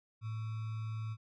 sine tone with sample-and-hold, 110 Hz, A2, in tune, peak -36 dBFS, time 0.21-1.17 s, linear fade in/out 50 ms, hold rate 1225 Hz, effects low-pass 4000 Hz 12 dB/octave

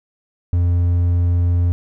triangle tone, 87.31 Hz, F2, in tune, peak -11 dBFS, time 0.53-1.72 s, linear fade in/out 0 ms, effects none

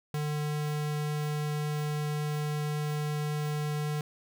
square tone, 149.7 Hz, D3, 33 cents sharp, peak -30 dBFS, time 0.14-4.01 s, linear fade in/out 2 ms, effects none

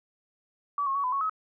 sine tone with pitch steps, 1146 / 1085 / 1126 / 1006 / 1107 / 1278 Hz, D6 / C#6 / C#6 / B5 / C#6 / D#6, -43 / -37 / +27 / +32 / -3 / +46 cents, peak -25 dBFS, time 0.78-1.296 s, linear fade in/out 2 ms, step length 86 ms, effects none

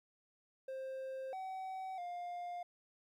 triangle tone with pitch steps, 528 / 758 / 705 Hz, C5 / F#5 / F5, +16 / +42 / +16 cents, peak -39 dBFS, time 0.68-2.63 s, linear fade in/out 5 ms, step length 650 ms, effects 13-bit

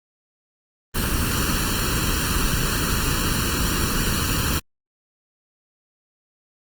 pink noise with comb filter, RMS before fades -22 dBFS, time 0.94-4.6 s, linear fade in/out 20 ms, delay 0.7 ms, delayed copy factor +0.8, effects Opus 24 kbps

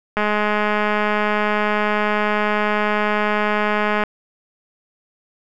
click train, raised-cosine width 0.5 ms, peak -5 dBFS, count 813, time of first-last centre 0.17-4.037 s, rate 210 Hz, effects none

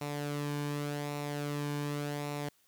sawtooth tone with flanger, 145.7 Hz, D3, 13 cents flat, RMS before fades -36 dBFS, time 0.01-2.49 s, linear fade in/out 5 ms, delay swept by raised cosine 0.62 to 1.53 ms, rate 0.87 Hz, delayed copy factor -0.5, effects white hiss -69 dBFS RMS until 2.67 s

